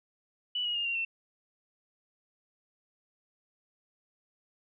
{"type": "tone with pitch steps", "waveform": "sine", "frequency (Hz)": [2960, 2892, 2826, 2762, 2699], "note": ["F#7", "F#7", "F7", "F7", "E7"], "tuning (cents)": [0, -40, 20, -20, 40], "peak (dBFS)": -29, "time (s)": [0.55, 1.05], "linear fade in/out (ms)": 5, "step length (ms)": 100, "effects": []}